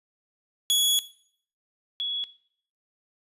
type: tone pair in turn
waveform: sawtooth / sine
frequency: 3367 / 3367 Hz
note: G#7 / G#7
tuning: +23 / +23 cents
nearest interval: unison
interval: 0 cents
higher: neither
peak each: -16 / -26 dBFS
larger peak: first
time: 0.7-0.99 / 2-2.24 s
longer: first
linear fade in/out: 0 ms
effects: noise-tail reverb RT60 0.6 s tail -19 dB re dry + resampled to 32000 Hz